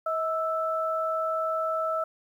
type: tone pair together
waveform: sine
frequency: 640.1 / 1318.5 Hz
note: D#5 / E6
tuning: +49 / 0 cents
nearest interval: octave + minor second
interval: 1251 cents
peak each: -28 dBFS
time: 0.06-2.04 s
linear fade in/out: 5 ms
effects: 10-bit